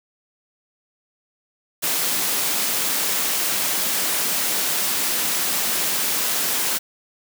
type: high-pass noise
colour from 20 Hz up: white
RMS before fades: -22 dBFS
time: 1.82-6.79 s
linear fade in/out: 20 ms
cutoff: 150 Hz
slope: 24 dB/octave
effects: none